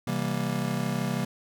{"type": "chord", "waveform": "square", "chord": "C dominant seventh", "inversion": "none", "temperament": "just", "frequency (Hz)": [130.81, 163.52, 196.22, 235.5], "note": ["C3", "E3", "G3", "Bb3"], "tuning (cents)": [0, -14, 2, 18], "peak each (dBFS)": -33, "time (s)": [0.07, 1.25], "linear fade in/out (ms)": 5, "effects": []}